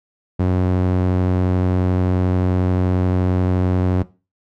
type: tone with band-pass filter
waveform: sawtooth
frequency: 91.4 Hz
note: F#2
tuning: 21 cents flat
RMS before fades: -17 dBFS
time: 0.39-4.03 s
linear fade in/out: 10 ms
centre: 220 Hz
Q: 0.52
effects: noise-tail reverb RT60 0.3 s tail -18 dB re dry